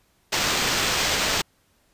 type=noise with sample-and-hold; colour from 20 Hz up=white; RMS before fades=-23 dBFS; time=0.32-1.42 s; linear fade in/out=10 ms; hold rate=11025 Hz; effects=pink hiss -64 dBFS RMS until 1.93 s + resampled to 32000 Hz